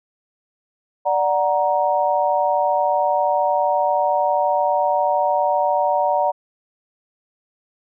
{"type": "chord", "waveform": "sine", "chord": "D augmented", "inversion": "none", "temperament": "equal with one note detuned", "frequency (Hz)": [587.3, 740, 937.2], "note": ["D5", "F#5", "A#5"], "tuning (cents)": [0, 0, 9], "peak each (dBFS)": -20, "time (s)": [1.05, 6.32], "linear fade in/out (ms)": 20, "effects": []}